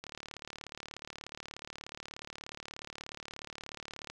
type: click train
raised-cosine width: 0.2 ms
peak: -25 dBFS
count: 150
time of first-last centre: 0.04-4.1 s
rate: 36.7 Hz
effects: none